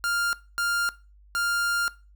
45% pulse tone bursts at uneven times, 1400 Hz, F6, 4 cents sharp, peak -24 dBFS, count 3, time 0.04-0.33 / 0.58-0.89 / 1.35-1.88 s, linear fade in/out 0 ms, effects noise-tail reverb RT60 0.3 s tail -18 dB re dry + added 50 Hz sine -51 dBFS peak until 2.15 s

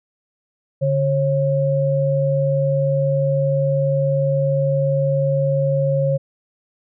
sine tone pair together, 143.82 / 543 Hz, D3 / C#5, -36 / -36 cents, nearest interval octave + major seventh, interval 2300 cents, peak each -18 dBFS, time 0.81-6.18 s, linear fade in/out 20 ms, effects none

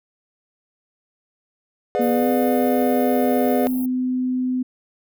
triangle chord, G# diminished seventh, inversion none, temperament just, 415.3 / 498.4 / 598 / 717.6 Hz, G#4 / B4 / D5 / F5, 0 / +16 / +31 / +47 cents, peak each -22 dBFS, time 1.95-3.67 s, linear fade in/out 0 ms
sine tone with pitch glide, 240.4 to 254 Hz, B3 to B3, -46 to +49 cents, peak -19 dBFS, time 1.99-4.63 s, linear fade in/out 10 ms, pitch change +95 cents, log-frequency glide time 2.12-2.28 s
white band-stop noise, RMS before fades -35 dBFS, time 2.01-3.86 s, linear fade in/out 5 ms, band 800 to 11000 Hz, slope 48 dB/octave
effects none

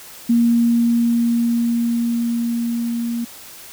sine tone with level ramp, 234.6 Hz, A#3, 11 cents sharp, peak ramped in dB -11 to -20 dBFS, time 0.29-3.25 s, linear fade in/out 10 ms, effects white hiss -39 dBFS RMS until 3.72 s

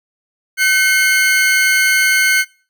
40% pulse tone pair together, 1523 / 2154 Hz, F#6 / C7, +50 / +50 cents, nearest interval tritone, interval 600 cents, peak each -13 dBFS, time 0.57-2.45 s, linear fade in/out 50 ms, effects noise-tail reverb RT60 0.4 s tail -21 dB re dry

